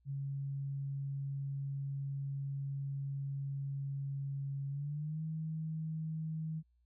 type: tone with pitch glide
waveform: sine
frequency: 138.59 to 158.28 Hz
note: C#3 to D#3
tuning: 0 to +30 cents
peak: -36 dBFS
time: 0.05-6.63 s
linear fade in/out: 50 ms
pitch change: +230 cents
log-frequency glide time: 4.69-5.22 s
effects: added 60 Hz sine -69 dBFS peak until 6.85 s